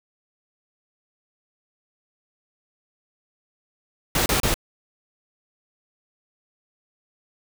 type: noise bursts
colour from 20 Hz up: pink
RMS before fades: -21 dBFS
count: 3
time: 4.15-4.542 s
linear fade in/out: 2 ms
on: 110 ms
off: 31 ms
effects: none